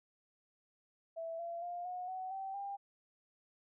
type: tone with pitch steps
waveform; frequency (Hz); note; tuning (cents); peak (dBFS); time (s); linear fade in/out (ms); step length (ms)
sine; 659.3 / 680.6 / 702.6 / 725.2 / 748.6 / 772.8 / 797.7; E5 / F5 / F5 / F#5 / F#5 / G5 / G5; 0 / -45 / +10 / -35 / +20 / -25 / +30; -39; 1.16-2.77; 20; 230
effects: none